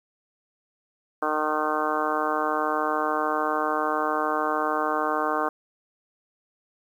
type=harmonic tone; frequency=153.2 Hz; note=D#3; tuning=27 cents flat; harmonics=2 / 3 / 4 / 5 / 6 / 7 / 8 / 9 / 10; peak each=-32 / -31 / -31 / -30 / -34 / -29 / -30 / -35 / -34 dBFS; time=1.22-5.49 s; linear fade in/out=5 ms; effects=9-bit